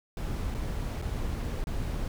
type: noise with dropouts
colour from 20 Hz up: brown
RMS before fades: -32 dBFS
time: 0.17-2.08 s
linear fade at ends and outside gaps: 2 ms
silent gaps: 0.543-0.547 / 1.017-1.022 / 1.641-1.67 s
effects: none